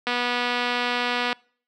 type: click train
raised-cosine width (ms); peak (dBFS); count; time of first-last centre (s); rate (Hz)
0.3; -9; 308; 0.07-1.328; 244
effects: noise-tail reverb RT60 0.5 s tail -26 dB re dry + high-pass 200 Hz 12 dB/octave